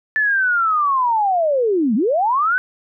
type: linear two-way sweep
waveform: sine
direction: down then up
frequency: 1760 to 197.5 to 1539 Hz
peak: -14 dBFS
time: 0.16-2.58 s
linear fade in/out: 0 ms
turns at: 1.95 s
effects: none

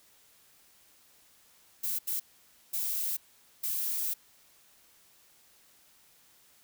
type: noise bursts at uneven times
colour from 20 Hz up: violet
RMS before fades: -32 dBFS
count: 4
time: 1.83-1.99 / 2.07-2.2 / 2.73-3.17 / 3.63-4.14 s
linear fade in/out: 10 ms
effects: white hiss -62 dBFS RMS until 6.63 s

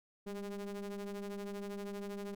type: ring-modulated tone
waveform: square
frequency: 102.1 Hz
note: G#2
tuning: 29 cents flat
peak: -38 dBFS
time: 0.26-2.35 s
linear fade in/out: 10 ms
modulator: 300 Hz
effects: none

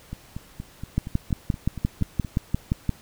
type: two click trains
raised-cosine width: 5 ms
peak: -20 / -9 dBFS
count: 10 / 12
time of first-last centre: 0.13-2.248 / 0.98-2.893 s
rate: 4.25 / 5.75 Hz
effects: pink hiss -51 dBFS RMS until 3.01 s

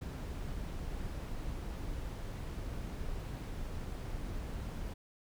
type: noise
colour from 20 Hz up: brown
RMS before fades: -40 dBFS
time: 0.01-4.94 s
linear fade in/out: 10 ms
effects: none

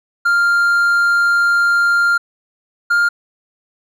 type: tone pair in turn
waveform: triangle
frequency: 1396.9 / 1405.8 Hz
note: F6 / F6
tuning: 0 / +11 cents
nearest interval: unison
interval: 11 cents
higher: second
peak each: -9 dBFS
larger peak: neither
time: 0.25-2.18 / 2.9-3.09 s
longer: first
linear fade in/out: 10 ms
effects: none

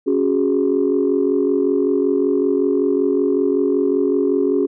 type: chord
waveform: sine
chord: C# suspended fourth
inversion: none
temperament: equal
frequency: 277.2 / 370 / 415.3 Hz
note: C#4 / F#4 / G#4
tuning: 0 / 0 / 0 cents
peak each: -18 dBFS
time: 0.06-4.67 s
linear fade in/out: 20 ms
effects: tanh soft clip ceiling -7 dBFS

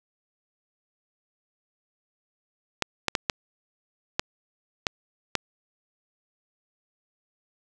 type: clicks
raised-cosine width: 0.2 ms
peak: -5 dBFS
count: 7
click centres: 2.823 / 3.083 / 3.152 / 3.298 / 4.195 / 4.868 / 5.353 s
effects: none

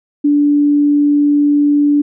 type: tone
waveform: sine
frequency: 290.9 Hz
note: D4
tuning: 16 cents flat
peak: -8 dBFS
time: 0.24-2.02 s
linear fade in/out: 10 ms
effects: none

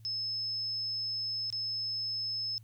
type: tone with dropouts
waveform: sine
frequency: 5210 Hz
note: E8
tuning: 21 cents flat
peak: -32 dBFS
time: 0.05-2.58 s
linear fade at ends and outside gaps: 0 ms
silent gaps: 1.502-1.526 s
effects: added 111 Hz sine -51 dBFS peak until 2.63 s + white hiss -71 dBFS RMS until 2.63 s

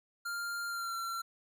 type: tone with pitch glide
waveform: square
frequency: 1396.9 to 1361.8 Hz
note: F6 to F6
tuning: 0 to -44 cents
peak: -36 dBFS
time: 0.25-1.22 s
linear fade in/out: 10 ms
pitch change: -44 cents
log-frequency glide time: 0.67-0.96 s
effects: none

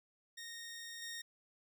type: tone with level steps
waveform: 15% pulse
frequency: 1854 Hz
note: A#6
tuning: 10 cents flat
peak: -40 / -37 dBFS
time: 0.37-1.22 s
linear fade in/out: 10 ms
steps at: 1.02 s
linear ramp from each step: 2 ms
effects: none

